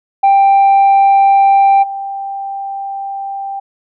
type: tone with level steps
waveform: sine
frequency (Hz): 788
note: G5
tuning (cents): +9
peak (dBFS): -3 / -19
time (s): 0.23-3.6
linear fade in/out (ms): 10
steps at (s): 1.82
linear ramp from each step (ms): 20
effects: tanh soft clip ceiling -4 dBFS